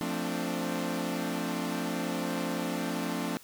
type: chord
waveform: sawtooth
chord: D minor seventh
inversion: first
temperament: equal with one note detuned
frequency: 174.61 / 223.7 / 261.6 / 293.7 Hz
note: F3 / A3 / C4 / D4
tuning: 0 / +29 / 0 / 0 cents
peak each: -32 dBFS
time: 0.01-3.37 s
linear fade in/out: 0 ms
effects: white hiss -54 dBFS RMS until 3.43 s